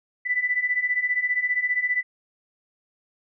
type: beating tone pair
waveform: sine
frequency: 1975.5 / 1990.5 Hz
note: B6 / B6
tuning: 0 / +13 cents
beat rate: 15 Hz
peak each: -26 / -23 dBFS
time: 0.25-2.03 s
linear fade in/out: 20 ms
effects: none